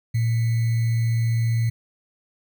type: tone with sample-and-hold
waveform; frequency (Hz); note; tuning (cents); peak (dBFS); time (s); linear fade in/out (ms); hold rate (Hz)
sine; 115; A#2; -23; -18; 0.14-1.7; 10; 2100
effects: none